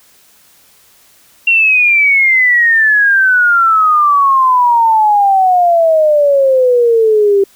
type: exponential sweep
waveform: sine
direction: down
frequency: 2756 to 390 Hz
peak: -6 dBFS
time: 1.47-7.44 s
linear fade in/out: 5 ms
effects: white hiss -47 dBFS RMS until 7.55 s